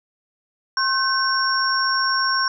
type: tone cluster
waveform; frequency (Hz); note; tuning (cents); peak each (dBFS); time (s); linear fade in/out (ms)
sine; 1068 / 1533 / 5520; C6 / G6 / F8; +35 / -39 / -21; -22; 0.77-2.48; 2
effects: none